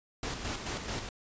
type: noise with tremolo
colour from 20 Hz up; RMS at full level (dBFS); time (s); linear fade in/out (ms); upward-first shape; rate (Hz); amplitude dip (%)
pink; -35; 0.23-1.09; 2; square; 4.6; 45
effects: resampled to 16000 Hz